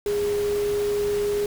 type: tone in noise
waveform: sine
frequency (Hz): 411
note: G#4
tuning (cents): -18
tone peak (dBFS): -21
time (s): 0.06-1.46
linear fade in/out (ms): 2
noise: pink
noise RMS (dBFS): -36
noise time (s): 0.06-1.46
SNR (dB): +12
effects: none